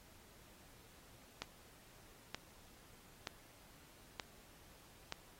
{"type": "click train", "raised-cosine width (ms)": 0.2, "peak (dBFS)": -22, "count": 5, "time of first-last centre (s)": [1.42, 5.124], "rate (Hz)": 1.08, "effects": ["pink hiss -63 dBFS RMS until 5.39 s", "AAC 48 kbps"]}